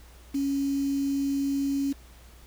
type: tone with quantisation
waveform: sine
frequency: 277.2 Hz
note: C#4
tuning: in tune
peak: -24 dBFS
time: 0.34-1.93 s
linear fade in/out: 10 ms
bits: 7
effects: added 60 Hz sine -49 dBFS peak until 2.46 s + pink hiss -55 dBFS RMS until 2.46 s